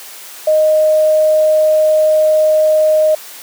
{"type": "tone", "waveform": "sine", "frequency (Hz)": 620, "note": "D#5", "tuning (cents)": -6, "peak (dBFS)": -7, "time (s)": [0.47, 3.15], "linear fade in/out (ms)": 5, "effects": ["white hiss -33 dBFS RMS until 3.42 s", "high-pass 400 Hz 12 dB/octave"]}